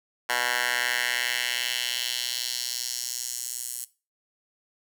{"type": "tone with high-pass filter sweep", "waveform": "10% pulse", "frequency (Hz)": 122.6, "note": "B2", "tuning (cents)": -12, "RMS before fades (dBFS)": -29, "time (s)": [0.29, 3.85], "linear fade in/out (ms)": 10, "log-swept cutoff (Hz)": [1200, 8900], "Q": 1.7, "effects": ["noise-tail reverb RT60 0.3 s tail -18 dB re dry"]}